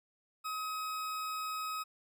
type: tone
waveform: 40% pulse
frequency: 1269 Hz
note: D#6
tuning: 34 cents sharp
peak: -35 dBFS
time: 0.44-1.84 s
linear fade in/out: 20 ms
effects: none

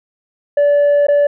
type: tone with dropouts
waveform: sine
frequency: 578 Hz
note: D5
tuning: 28 cents flat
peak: -6 dBFS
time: 0.57-1.27 s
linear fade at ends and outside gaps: 5 ms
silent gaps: 1.069-1.084 s
effects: tanh soft clip ceiling -8 dBFS

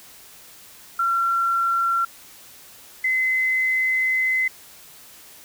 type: tone pair in turn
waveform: sine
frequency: 1364 / 2044 Hz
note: F6 / C7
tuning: -41 / -41 cents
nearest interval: perfect fifth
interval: 700 cents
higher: second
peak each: -18 dBFS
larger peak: neither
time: 0.99-2.05 / 3.04-4.48 s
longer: second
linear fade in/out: 5 ms
effects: white hiss -46 dBFS RMS until 5.44 s

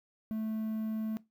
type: tone with quantisation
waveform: triangle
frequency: 218.9 Hz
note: A3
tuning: 9 cents flat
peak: -30 dBFS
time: 0.31-1.17 s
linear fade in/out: 0 ms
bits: 10
effects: noise-tail reverb RT60 0.2 s tail -19 dB re dry

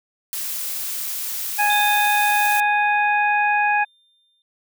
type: noise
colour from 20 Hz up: blue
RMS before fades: -27 dBFS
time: 0.33-2.6 s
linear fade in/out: 0 ms
type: harmonic tone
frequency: 830.6 Hz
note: G#5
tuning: in tune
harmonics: 1 / 2 / 3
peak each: -18 / -21 / -23 dBFS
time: 1.58-3.85 s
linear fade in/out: 20 ms
type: tone with exponential decay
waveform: triangle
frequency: 3600 Hz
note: A7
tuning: 39 cents sharp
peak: -22 dBFS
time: 1.7-4.42 s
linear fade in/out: 1 ms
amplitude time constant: 590 ms
effects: none

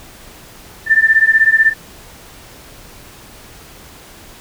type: beating tone pair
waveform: sine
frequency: 1772 / 1788 Hz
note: A6 / A6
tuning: +12 / +27 cents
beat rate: 16 Hz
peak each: -11 dBFS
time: 0.86-1.74 s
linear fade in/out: 50 ms
effects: pink hiss -39 dBFS RMS until 4.4 s

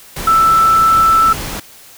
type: tone in noise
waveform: sine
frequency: 1324 Hz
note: E6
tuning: 7 cents sharp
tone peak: -7 dBFS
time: 0.27-1.33 s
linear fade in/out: 5 ms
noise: pink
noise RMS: -24 dBFS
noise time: 0.16-1.6 s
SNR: +14 dB
effects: white hiss -40 dBFS RMS until 1.97 s

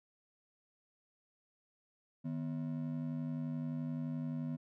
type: ring-modulated tone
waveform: triangle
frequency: 201.8 Hz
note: G#3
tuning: 49 cents flat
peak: -31 dBFS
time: 2.24-4.57 s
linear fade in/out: 20 ms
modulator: 45.8 Hz
effects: none

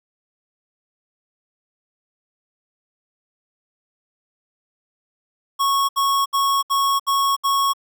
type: tone bursts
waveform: square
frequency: 1103 Hz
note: C#6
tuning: 9 cents flat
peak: -17 dBFS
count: 6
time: 5.59-7.735 s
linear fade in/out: 20 ms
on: 300 ms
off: 69 ms
effects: none

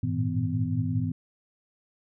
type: tone cluster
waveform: sine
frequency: 99.7 / 111.4 / 116.7 / 161.1 / 253.4 Hz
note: G2 / A2 / A#2 / E3 / B3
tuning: +30 / +22 / +2 / -39 / +45 cents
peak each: -31 dBFS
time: 0.03-1.12 s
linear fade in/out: 5 ms
effects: none

